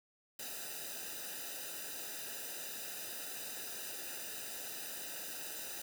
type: noise with comb filter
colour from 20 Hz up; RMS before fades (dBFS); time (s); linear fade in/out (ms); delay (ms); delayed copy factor
white; -44; 0.39-5.82; 5; 0.91; -1
effects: none